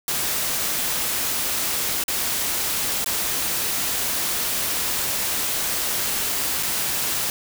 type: noise with dropouts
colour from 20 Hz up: white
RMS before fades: -24 dBFS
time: 0.08-7.3 s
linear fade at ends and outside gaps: 1 ms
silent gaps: 2.038-2.081 / 3.045-3.06 / 6.628-6.631 s
effects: none